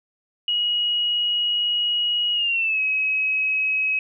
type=tone with pitch glide; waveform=sine; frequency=2899 to 2553 Hz; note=F#7 to D#7; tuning=-36 to +44 cents; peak=-19 dBFS; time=0.48-3.99 s; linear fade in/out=2 ms; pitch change=-220 cents; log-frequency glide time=2.34-2.8 s; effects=none